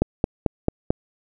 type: click train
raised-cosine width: 2 ms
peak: -4 dBFS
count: 5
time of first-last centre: 0.02-0.905 s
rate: 4.52 Hz
effects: none